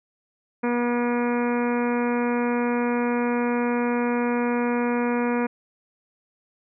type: harmonic tone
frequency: 240.9 Hz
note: B3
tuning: 43 cents flat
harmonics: 1 / 2 / 3 / 4 / 5 / 6 / 7 / 8 / 9 / 10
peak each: -23 / -26 / -35 / -31 / -37 / -36 / -38 / -42 / -39 / -39 dBFS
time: 0.63-5.47 s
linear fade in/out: 10 ms
effects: none